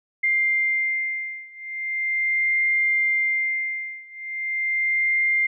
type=beating tone pair; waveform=sine; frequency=2100 / 2100.39 Hz; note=C7 / C7; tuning=+6 / +6 cents; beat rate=0.39 Hz; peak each=-23 / -24 dBFS; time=0.23-5.47 s; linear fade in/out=10 ms; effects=none